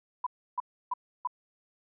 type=tone bursts; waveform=sine; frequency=993 Hz; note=B5; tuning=9 cents sharp; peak=-27 dBFS; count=4; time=0.24-1.274 s; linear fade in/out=5 ms; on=26 ms; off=310 ms; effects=none